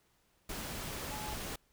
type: tone in noise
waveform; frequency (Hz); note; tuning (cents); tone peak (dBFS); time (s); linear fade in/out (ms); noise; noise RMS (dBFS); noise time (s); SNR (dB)
sine; 852; G#5; +44; -43; 1.11-1.34; 5; pink; -41; 0.49-1.56; -5
effects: pink hiss -72 dBFS RMS until 1.72 s